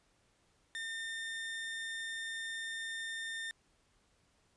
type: tone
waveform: 30% pulse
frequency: 1811 Hz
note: A6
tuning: 49 cents sharp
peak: -36 dBFS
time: 0.75-3.51 s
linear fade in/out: 0 ms
effects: pink hiss -72 dBFS RMS until 4.56 s + resampled to 22050 Hz